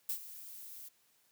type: noise with ADSR envelope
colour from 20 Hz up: violet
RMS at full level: -34 dBFS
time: 0.09-0.89 s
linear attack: 6 ms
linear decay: 89 ms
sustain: -15 dB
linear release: 12 ms
effects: white hiss -71 dBFS RMS until 1.31 s + high-pass 80 Hz 12 dB/octave